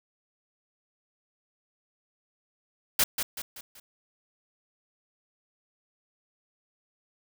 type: noise with echo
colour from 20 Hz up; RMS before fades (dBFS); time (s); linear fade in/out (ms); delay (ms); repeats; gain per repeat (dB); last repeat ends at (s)
white; -22; 2.99-3.04; 5; 190; 4; -7; 3.8
effects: none